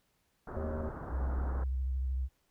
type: low-pass noise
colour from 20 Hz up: pink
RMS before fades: -42 dBFS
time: 0.47-1.64 s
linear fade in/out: 5 ms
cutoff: 1500 Hz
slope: 48 dB/octave
type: harmonic tone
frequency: 77.78 Hz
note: D#2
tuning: in tune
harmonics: 1 / 3 / 5 / 7 / 8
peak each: -36 / -41 / -43 / -44 / -45 dBFS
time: 0.56-0.89 s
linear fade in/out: 5 ms
type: tone with vibrato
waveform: sine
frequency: 65 Hz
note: C2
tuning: 11 cents flat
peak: -30 dBFS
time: 1.1-2.29 s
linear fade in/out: 50 ms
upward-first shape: sine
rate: 13 Hz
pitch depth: 50 cents each way
effects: pink hiss -75 dBFS RMS until 2.5 s